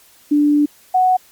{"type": "tone pair in turn", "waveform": "sine", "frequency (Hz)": [293.7, 740.1], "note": ["D4", "F#5"], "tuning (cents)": [0, 0], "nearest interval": "octave + major third", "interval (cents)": 1600, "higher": "second", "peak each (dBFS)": -10, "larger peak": "neither", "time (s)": [[0.31, 0.66], [0.94, 1.17]], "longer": "first", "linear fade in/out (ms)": 10, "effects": ["white hiss -49 dBFS RMS until 1.31 s", "MP3 96 kbps"]}